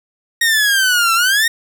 sawtooth exponential two-way sweep, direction down then up, 1878 to 1329 to 1878 Hz, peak -8 dBFS, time 0.41-1.48 s, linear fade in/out 5 ms, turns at 1.14 s, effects none

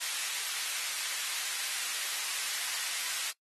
pink high-pass noise, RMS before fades -35 dBFS, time 0-3.32 s, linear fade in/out 20 ms, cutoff 2000 Hz, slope 12 dB/octave, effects noise-tail reverb RT60 0.1 s tail -19 dB re dry + AAC 32 kbps

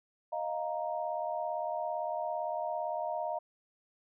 sine chord, Eb suspended second, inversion none, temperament just, 622.3 / 700 / 933.4 Hz, Eb5 / F5 / Bb5, 0 / +4 / +2 cents, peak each -36 / -36 / -38 dBFS, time 0.32-3.39 s, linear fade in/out 10 ms, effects none

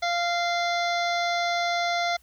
harmonic tone, 694 Hz, F5, 11 cents flat, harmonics 1 / 2 / 3 / 5 / 6 / 7 / 8 / 9, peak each -25 / -32 / -30 / -35 / -36 / -42 / -42 / -44 dBFS, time 0.02-2.17 s, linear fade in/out 10 ms, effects added 60 Hz sine -59 dBFS peak until 2.22 s + white hiss -62 dBFS RMS until 2.22 s

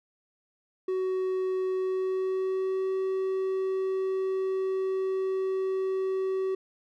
triangle tone with pitch glide, 374.2 to 380.3 Hz, F#4 to F#4, +20 to +48 cents, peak -24 dBFS, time 0.88-6.55 s, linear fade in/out 5 ms, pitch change +28 cents, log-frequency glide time 1.72-2.93 s, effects none

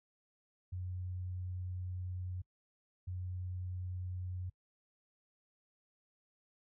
sine tone bursts at uneven times, 91 Hz, F#2, 28 cents flat, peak -38 dBFS, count 2, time 0.72-2.42 / 3.07-4.5 s, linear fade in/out 10 ms, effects noise-tail reverb RT60 0.1 s tail -24 dB re dry

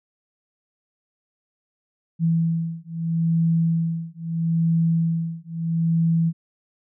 sine beating tone pair, 164.81 / 165.58 Hz, E3 / E3, 0 / +8 cents, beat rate 0.77 Hz, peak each -22 dBFS, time 2.19-6.33 s, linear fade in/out 50 ms, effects none

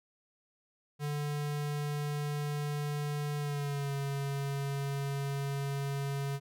square tone with pitch glide, 146.83 to 139.39 Hz, D3 to C#3, 0 to +10 cents, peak -33 dBFS, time 0.99-6.4 s, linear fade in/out 50 ms, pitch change -90 cents, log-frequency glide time 3.38-3.93 s, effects none

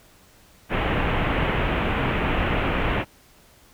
pink low-pass noise, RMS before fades -23 dBFS, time 0.69-3.05 s, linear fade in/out 50 ms, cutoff 3000 Hz, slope 48 dB/octave, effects pink hiss -54 dBFS RMS until 3.73 s

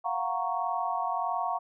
sine chord, Gb major seventh, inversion third, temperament equal, 698.5 / 740 / 932.3 / 1108.7 Hz, F5 / Gb5 / Bb5 / Db6, 0 / 0 / 0 / 0 cents, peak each -33 dBFS, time 0.04-1.59 s, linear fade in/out 20 ms, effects none

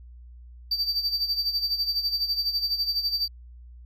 triangle tone with tremolo, 4643 Hz, D8, 21 cents flat, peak -20 dBFS, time 0.71-3.28 s, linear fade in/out 5 ms, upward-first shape sine, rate 12 Hz, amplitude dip 70%, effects added 60 Hz sine -43 dBFS peak until 3.85 s

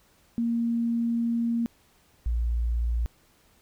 sine tone pair in turn, 233.1 / 58.27 Hz, A#3 / A#1, 0 / 0 cents, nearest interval 2 octaves, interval 2400 cents, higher first, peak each -23 dBFS, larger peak neither, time 0.38-1.66 / 2.26-3.06 s, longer first, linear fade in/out 0 ms, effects pink hiss -62 dBFS RMS until 3.61 s

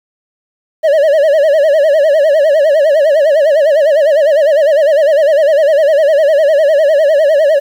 triangle tone with vibrato, 598 Hz, D5, 31 cents sharp, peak -4 dBFS, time 0.83-7.6 s, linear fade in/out 20 ms, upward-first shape sine, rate 9.9 Hz, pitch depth 140 cents each way, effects 7-bit

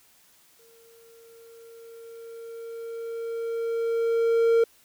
triangle tone with exponential growth, 460.1 Hz, A#4, 23 cents flat, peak -14 dBFS, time 0.59-4.64 s, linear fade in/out 5 ms, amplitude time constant 880 ms, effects white hiss -59 dBFS RMS until 4.84 s

